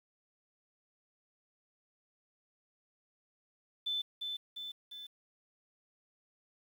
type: tone with echo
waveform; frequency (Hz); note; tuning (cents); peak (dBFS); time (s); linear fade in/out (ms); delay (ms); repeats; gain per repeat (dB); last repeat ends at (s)
sine; 3520; A7; 0; -32; 3.86-4.02; 10; 350; 3; -4; 5.07
effects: 10-bit